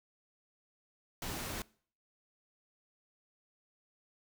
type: noise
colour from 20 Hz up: pink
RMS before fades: -40 dBFS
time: 1.22-1.62 s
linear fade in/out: 2 ms
effects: noise-tail reverb RT60 0.5 s tail -23 dB re dry